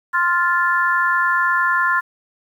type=chord; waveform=sine; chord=F major; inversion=second; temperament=just; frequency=1047.7 / 1396.9 / 1746.1 Hz; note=C6 / F6 / A6; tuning=+2 / 0 / -14 cents; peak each=-19 dBFS; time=0.13-2.01 s; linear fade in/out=20 ms; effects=8-bit